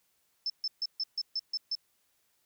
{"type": "tone bursts", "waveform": "sine", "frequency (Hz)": 5274, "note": "E8", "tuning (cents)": 0, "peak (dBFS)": -29, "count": 8, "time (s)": [0.46, 1.752], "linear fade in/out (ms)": 2, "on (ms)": 39, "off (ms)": 140, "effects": ["white hiss -73 dBFS RMS until 2.45 s"]}